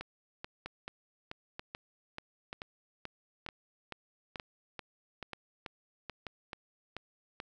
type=two click trains; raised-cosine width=0.3 ms; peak=-24 / -24 dBFS; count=7 / 18; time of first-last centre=0.66-6.267 / 0.01-7.401 s; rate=1.07 / 2.3 Hz; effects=none